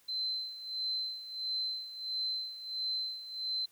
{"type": "tone with tremolo", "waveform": "sine", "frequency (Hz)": 4077, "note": "C8", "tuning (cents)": -46, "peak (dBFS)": -31, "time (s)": [0.08, 3.66], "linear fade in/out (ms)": 10, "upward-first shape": "sine", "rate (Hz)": 1.5, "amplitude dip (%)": 75, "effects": ["white hiss -66 dBFS RMS until 3.71 s"]}